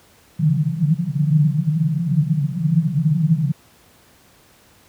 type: band-pass noise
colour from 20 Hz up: white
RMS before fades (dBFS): -18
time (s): 0.39-3.52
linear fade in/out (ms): 10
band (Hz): 140 to 170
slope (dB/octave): 96
effects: pink hiss -52 dBFS RMS until 4.88 s + high-pass 60 Hz 12 dB/octave